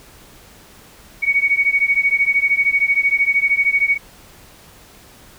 sine beating tone pair, 2232 / 2245 Hz, C#7 / C#7, +11 / +21 cents, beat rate 13 Hz, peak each -16 / -17 dBFS, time 1.22-3.98 s, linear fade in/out 20 ms, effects pink hiss -45 dBFS RMS until 5.38 s

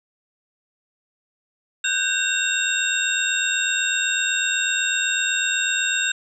sine tone cluster, 1500 / 1588 / 2741 / 3689 / 7540 Hz, F#6 / G6 / F7 / A#7 / A#8, +23 / +22 / -33 / -19 / +19 cents, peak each -26 dBFS, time 1.84-6.12 s, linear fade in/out 5 ms, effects none

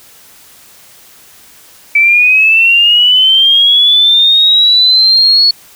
sine linear sweep, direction up, 2300 to 4398 Hz, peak -4 dBFS, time 1.95-5.51 s, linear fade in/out 5 ms, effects white hiss -40 dBFS RMS until 5.75 s

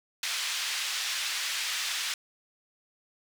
white band-pass noise, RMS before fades -32 dBFS, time 0.23-2.14 s, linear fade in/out 2 ms, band 1700 to 4800 Hz, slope 12 dB/octave, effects none

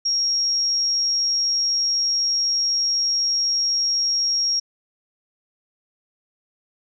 sine tone, 5588 Hz, F8, in tune, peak -18 dBFS, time 0.05-4.6 s, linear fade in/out 10 ms, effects none

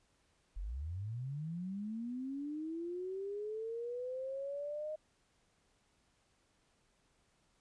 sine linear sweep, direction up, 39.07 to 622 Hz, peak -38 dBFS, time 0.56-4.96 s, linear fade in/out 10 ms, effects pink hiss -74 dBFS RMS until 7.6 s + resampled to 22050 Hz

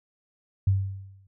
sine tone with exponential decay, 97 Hz, G2, 18 cents flat, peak -16 dBFS, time 0.67-1.27 s, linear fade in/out 5 ms, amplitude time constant 130 ms, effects none

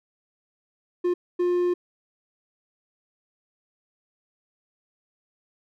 triangle tone bursts at uneven times, 354.6 Hz, F4, 26 cents sharp, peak -18 dBFS, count 2, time 1.04-1.14 / 1.39-1.74 s, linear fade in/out 10 ms, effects none

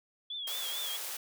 sine tone with vibrato, 3392 Hz, G#7, 36 cents sharp, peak -36 dBFS, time 0.3-0.97 s, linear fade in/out 5 ms, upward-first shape triangle, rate 4.5 Hz, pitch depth 98 cents each way
white high-pass noise, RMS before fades -39 dBFS, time 0.47-1.17 s, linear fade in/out 5 ms, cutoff 440 Hz, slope 24 dB/octave
effects none

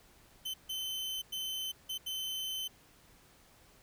40% pulse tone bursts at uneven times, 3065 Hz, G7, 40 cents flat, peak -35 dBFS, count 5, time 0.45-0.54 / 0.69-1.22 / 1.32-1.72 / 1.89-1.98 / 2.06-2.68 s, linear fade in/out 10 ms, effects pink hiss -62 dBFS RMS until 3.82 s

